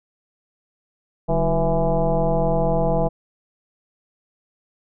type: tone with frequency modulation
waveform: sine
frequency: 320 Hz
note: D#4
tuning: 49 cents sharp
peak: -16 dBFS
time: 1.28-3.09 s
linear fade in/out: 20 ms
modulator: 171 Hz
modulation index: 2.8
effects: none